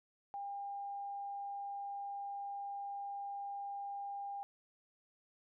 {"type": "tone", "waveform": "sine", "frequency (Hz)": 802, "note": "G5", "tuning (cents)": 39, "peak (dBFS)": -40, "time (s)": [0.34, 4.43], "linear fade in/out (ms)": 0, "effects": []}